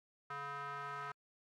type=tone with band-pass filter; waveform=square; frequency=141.6 Hz; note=C#3; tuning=37 cents sharp; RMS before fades=-44 dBFS; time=0.3-1.12 s; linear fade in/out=5 ms; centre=1300 Hz; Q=3.6; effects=AAC 64 kbps